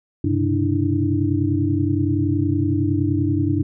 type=tone cluster; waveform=sine; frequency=96.6 / 125.4 / 135.5 / 294.2 / 324.8 Hz; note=G2 / B2 / C#3 / D4 / E4; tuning=-25 / +27 / -39 / +3 / -26 cents; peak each=-21 / -28 / -27 / -21 / -24 dBFS; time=0.24-3.63 s; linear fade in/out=5 ms; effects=none